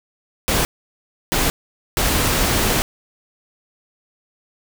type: noise bursts at uneven times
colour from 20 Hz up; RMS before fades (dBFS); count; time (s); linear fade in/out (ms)
pink; -18; 3; 0.48-0.65 / 1.32-1.5 / 1.97-2.82; 0
effects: none